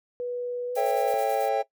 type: tone with pitch glide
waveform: sine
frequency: 489.5 to 499.8 Hz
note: B4 to B4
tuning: -15 to +21 cents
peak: -28 dBFS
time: 0.2-1.14 s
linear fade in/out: 0 ms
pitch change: +36 cents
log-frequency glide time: 0.67-0.78 s
type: noise with tremolo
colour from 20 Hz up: blue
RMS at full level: -42 dBFS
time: 0.75-1.49 s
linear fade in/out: 5 ms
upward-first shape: square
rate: 9.2 Hz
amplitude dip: 45%
type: chord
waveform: triangle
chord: A dominant seventh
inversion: none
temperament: just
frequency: 440 / 550 / 660 / 792 Hz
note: A4 / C#5 / E5 / G5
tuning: 0 / -14 / +2 / +18 cents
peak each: -27 / -25 / -28 / -24 dBFS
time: 0.76-1.63 s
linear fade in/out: 20 ms
effects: noise-tail reverb RT60 0.1 s tail -19 dB re dry